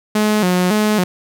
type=tone with vibrato; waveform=sawtooth; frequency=196 Hz; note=G3; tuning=in tune; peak=-9 dBFS; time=0.15-1.04 s; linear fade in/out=5 ms; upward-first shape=square; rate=1.8 Hz; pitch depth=140 cents each way; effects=none